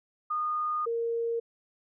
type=tone pair in turn; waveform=sine; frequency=1226 / 463.8 Hz; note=D#6 / A#4; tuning=-26 / -9 cents; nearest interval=octave + perfect fourth; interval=1683 cents; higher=first; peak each=-27 dBFS; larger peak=neither; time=0.3-0.86 / 0.86-1.4 s; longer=first; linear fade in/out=10 ms; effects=none